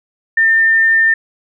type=tone; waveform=sine; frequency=1803 Hz; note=A6; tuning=42 cents sharp; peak=-8 dBFS; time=0.37-1.14 s; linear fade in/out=5 ms; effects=none